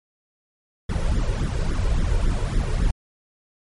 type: noise with flanger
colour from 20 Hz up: brown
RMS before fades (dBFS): -21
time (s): 0.89-2.91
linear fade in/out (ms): 5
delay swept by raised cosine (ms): 0.55 to 2.15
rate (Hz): 3.6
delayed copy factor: +0.75
effects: MP3 48 kbps